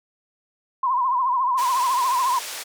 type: tone with vibrato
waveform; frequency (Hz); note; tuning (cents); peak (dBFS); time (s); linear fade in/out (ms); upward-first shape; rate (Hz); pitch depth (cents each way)
sine; 1016; B5; +49; -18; 0.83-2.39; 5; triangle; 14; 120
type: band-pass noise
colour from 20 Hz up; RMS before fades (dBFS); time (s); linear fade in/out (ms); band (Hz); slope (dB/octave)
white; -33; 1.57-2.64; 20; 520 to 8900; 12
effects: none